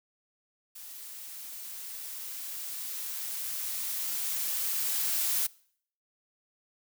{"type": "noise with level ramp", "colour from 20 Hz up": "blue", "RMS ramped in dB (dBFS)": [-45, -28], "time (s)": [0.75, 5.47], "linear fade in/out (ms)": 10, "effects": ["noise-tail reverb RT60 0.6 s tail -23 dB re dry"]}